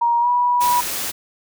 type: tone with pitch glide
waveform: sine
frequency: 943 to 974.6 Hz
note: A#5 to B5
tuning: +20 to -23 cents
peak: -14 dBFS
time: 0.01-0.81 s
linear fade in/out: 10 ms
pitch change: +57 cents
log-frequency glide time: 0.2-0.28 s
type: noise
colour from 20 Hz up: white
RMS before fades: -25 dBFS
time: 0.6-1.12 s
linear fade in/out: 20 ms
effects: none